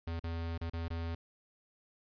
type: tone with dropouts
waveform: square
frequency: 83.3 Hz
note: E2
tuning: 19 cents sharp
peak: -36 dBFS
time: 0.07-1.15 s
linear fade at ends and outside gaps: 5 ms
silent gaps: 0.196-0.238 / 0.578-0.612 / 0.698-0.734 / 0.882-0.903 s
effects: resampled to 11025 Hz + 11-bit